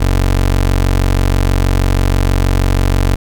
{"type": "tone", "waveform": "25% pulse", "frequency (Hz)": 46.25, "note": "F#1", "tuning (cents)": 0, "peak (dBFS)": -6, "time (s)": [0, 3.16], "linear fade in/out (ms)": 10, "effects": []}